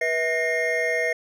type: tone cluster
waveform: triangle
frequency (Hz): 485.9 / 647 / 1840 / 2129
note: B4 / E5 / A#6 / C7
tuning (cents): -28 / -32 / -23 / +30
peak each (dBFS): -25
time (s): 0.01-1.13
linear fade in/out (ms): 5
effects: none